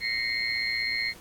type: tone cluster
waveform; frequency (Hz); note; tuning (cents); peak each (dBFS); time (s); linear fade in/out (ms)
sine; 1866 / 2076 / 2192 / 4226; A#6 / C7 / C#7 / C8; +1 / -14 / -20 / +16; -35 / -31 / -31 / -31; 0-1.14; 50
effects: pink hiss -50 dBFS RMS until 1.2 s + AAC 64 kbps